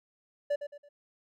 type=tone with echo; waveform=triangle; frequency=579 Hz; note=D5; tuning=25 cents flat; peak=-24 dBFS; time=0.5-0.56 s; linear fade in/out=10 ms; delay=110 ms; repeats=3; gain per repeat=-9 dB; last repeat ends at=0.89 s; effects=none